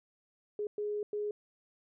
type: tone bursts at uneven times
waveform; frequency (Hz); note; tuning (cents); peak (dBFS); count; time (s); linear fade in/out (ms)
sine; 416.8; G#4; +6; -32; 3; 0.59-0.67 / 0.78-1.03 / 1.13-1.31; 2
effects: none